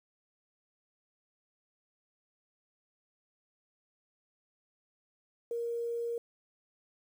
sine tone with quantisation, 469.2 Hz, A#4, 11 cents sharp, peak -32 dBFS, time 5.51-6.18 s, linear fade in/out 2 ms, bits 10, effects none

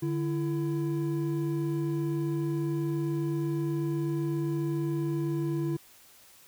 triangle tone pair together, 147.51 / 334.8 Hz, D3 / E4, +8 / +27 cents, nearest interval octave + major second, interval 1419 cents, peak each -28 dBFS, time 0.02-5.77 s, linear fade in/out 10 ms, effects white hiss -56 dBFS RMS until 6.47 s

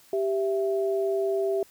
sine tone pair together, 392 / 662.5 Hz, G4 / E5, 0 / +9 cents, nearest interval major sixth, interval 909 cents, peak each -24 / -29 dBFS, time 0.13-1.63 s, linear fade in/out 2 ms, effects white hiss -56 dBFS RMS until 1.7 s

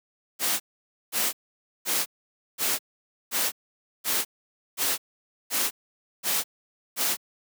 white noise bursts, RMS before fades -25 dBFS, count 10, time 0.39-7.17 s, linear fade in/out 50 ms, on 210 ms, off 520 ms, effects high-pass 200 Hz 12 dB/octave

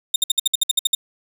sawtooth tone bursts, 3663 Hz, A#7, 31 cents flat, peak -10 dBFS, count 11, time 0.14-0.95 s, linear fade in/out 5 ms, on 20 ms, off 59 ms, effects none

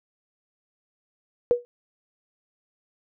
sine tone with exponential decay, 483.8 Hz, B4, 36 cents flat, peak -12 dBFS, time 1.51-1.65 s, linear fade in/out 0 ms, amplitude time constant 29 ms, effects none

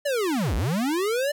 square linear two-way sweep, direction down then up, 598 to 46.7 to 598 Hz, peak -23 dBFS, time 0.05-1.32 s, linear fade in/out 10 ms, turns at 0.55 s, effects none

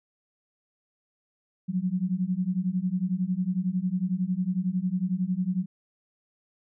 sine beating tone pair, 177.5 / 188.5 Hz, F3 / F#3, +28 / +32 cents, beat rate 11 Hz, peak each -28 / -27 dBFS, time 1.68-5.66 s, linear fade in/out 20 ms, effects none

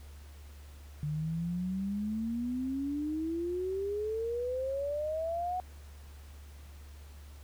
sine exponential sweep, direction up, 146.83 to 740 Hz, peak -31 dBFS, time 1.03-5.6 s, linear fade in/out 0 ms, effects added 72 Hz sine -47 dBFS peak until 7.43 s + pink hiss -59 dBFS RMS until 7.43 s

